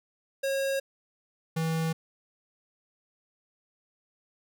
square tone pair in turn, 544 / 162.07 Hz, C#5 / E3, -33 / -29 cents, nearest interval octave + major sixth, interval 2096 cents, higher first, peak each -27 dBFS, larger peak neither, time 0.43-0.8 / 1.56-1.93 s, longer neither, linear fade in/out 10 ms, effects none

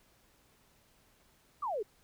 sine exponential sweep, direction down, 1244.5 to 379.9 Hz, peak -32 dBFS, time 1.62-1.83 s, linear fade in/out 10 ms, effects pink hiss -67 dBFS RMS until 2.03 s

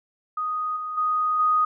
sine tone with level steps, 1244.5 Hz, D#6, in tune, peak -24 / -28 / -20 / -17 dBFS, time 0.37-1.65 s, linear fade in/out 5 ms, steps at 0.76 / 0.97 / 1.39 s, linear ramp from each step 10 ms, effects none

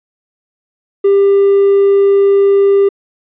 triangle tone, 397.2 Hz, G4, 23 cents sharp, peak -3 dBFS, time 1.04-2.89 s, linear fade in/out 10 ms, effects tanh soft clip ceiling -1 dBFS + resampled to 8000 Hz

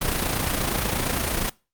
pink noise with amplitude modulation, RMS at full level -22 dBFS, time 0.01-1.5 s, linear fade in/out 10 ms, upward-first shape sine, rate 28.6 Hz, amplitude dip 55%, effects noise-tail reverb RT60 0.3 s tail -23 dB re dry + Opus 32 kbps

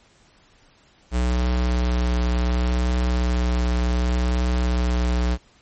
square tone with vibrato, 61 Hz, B1, 21 cents flat, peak -19 dBFS, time 1.11-5.38 s, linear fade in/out 50 ms, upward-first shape triangle, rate 0.68 Hz, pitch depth 15 cents each way, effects pink hiss -56 dBFS RMS until 5.61 s + MP3 32 kbps

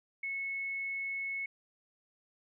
sine tone, 2196 Hz, C#7, 17 cents flat, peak -34 dBFS, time 0.23-1.46 s, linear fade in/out 5 ms, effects none

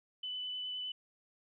sine tone with vibrato, 2999 Hz, F#7, 23 cents sharp, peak -37 dBFS, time 0.23-0.92 s, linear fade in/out 5 ms, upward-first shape sine, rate 9.7 Hz, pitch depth 10 cents each way, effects none

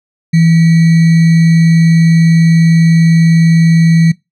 sine tone with sample-and-hold, 164.81 Hz, E3, in tune, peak -4 dBFS, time 0.33-4.12 s, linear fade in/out 10 ms, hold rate 2100 Hz, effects noise-tail reverb RT60 0.2 s tail -22 dB re dry + low-pass 6000 Hz 12 dB/octave

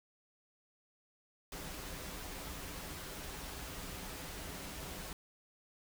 pink noise with comb filter, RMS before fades -45 dBFS, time 1.52-5.13 s, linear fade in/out 2 ms, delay 8.7 ms, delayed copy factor -0.5, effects none

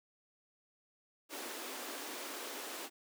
pink high-pass noise, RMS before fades -44 dBFS, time 1.29-2.9 s, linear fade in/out 50 ms, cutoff 260 Hz, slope 48 dB/octave, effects none

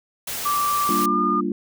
white noise, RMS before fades -29 dBFS, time 0.27-1.06 s, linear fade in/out 5 ms
sine tone with pitch glide, 1168 to 1214.1 Hz, D6 to D#6, -10 to -43 cents, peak -19 dBFS, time 0.45-1.41 s, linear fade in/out 10 ms, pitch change +67 cents, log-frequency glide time 0.9-1.21 s
sine chord, G minor seventh, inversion none, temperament equal, 196 / 233.1 / 293.7 / 349.2 Hz, G3 / Bb3 / D4 / F4, 0 / 0 / 0 / 0 cents, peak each -27 dBFS, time 0.89-1.52 s, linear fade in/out 2 ms
effects none

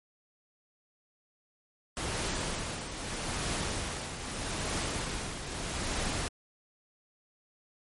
pink noise with tremolo, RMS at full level -32 dBFS, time 1.97-6.28 s, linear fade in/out 0 ms, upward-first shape triangle, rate 0.8 Hz, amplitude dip 60%, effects MP3 48 kbps

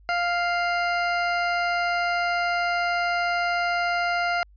20% pulse tone, 698.5 Hz, F5, in tune, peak -17 dBFS, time 0.09-4.43 s, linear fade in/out 0 ms, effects added 50 Hz sine -50 dBFS peak until 4.56 s + resampled to 11025 Hz

